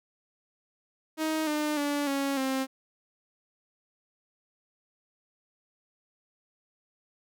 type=tone with pitch steps; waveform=sawtooth; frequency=314.5 / 301.3 / 288.7 / 276.6 / 265.1 Hz; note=D#4 / D4 / D4 / C#4 / C4; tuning=+19 / +44 / -30 / -4 / +23 cents; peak=-23 dBFS; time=1.17-2.67 s; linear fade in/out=50 ms; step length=300 ms; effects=none